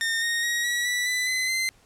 sawtooth tone with pitch steps, 1825 / 1858 / 1891.5 / 1925.7 / 1960.5 / 1995.9 / 2032 / 2069 Hz, A#6 / A#6 / A#6 / B6 / B6 / B6 / B6 / C7, -37 / -6 / +25 / -44 / -13 / +18 / +49 / -20 cents, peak -20 dBFS, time 0.01-1.69 s, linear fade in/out 0 ms, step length 210 ms, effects pink hiss -59 dBFS RMS until 1.85 s + low-pass 11000 Hz 12 dB/octave

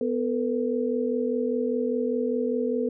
sine tone cluster, 248.3 / 446.8 / 491.8 Hz, B3 / A4 / B4, +9 / +27 / -7 cents, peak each -27 / -27 / -29 dBFS, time 0.01-2.89 s, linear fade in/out 2 ms, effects none

